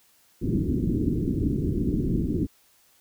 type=low-pass noise; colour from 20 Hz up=white; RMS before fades=-25 dBFS; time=0.41-2.47 s; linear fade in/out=20 ms; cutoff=350 Hz; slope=48 dB/octave; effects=white hiss -61 dBFS RMS until 3 s